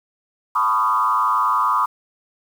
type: tone with frequency modulation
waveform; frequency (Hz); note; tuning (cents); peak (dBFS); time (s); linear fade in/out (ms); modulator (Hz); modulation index
sine; 1108.7; C#6; 0; -15; 0.55-1.86; 10; 111; 1.5
effects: 7-bit